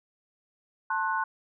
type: chord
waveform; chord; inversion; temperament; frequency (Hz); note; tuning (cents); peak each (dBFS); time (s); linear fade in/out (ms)
sine; F# diminished; first; just; 888 / 1065.6 / 1480; A5 / C6 / F#6; +16 / +31 / 0; -30; 0.9-1.24; 5
effects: none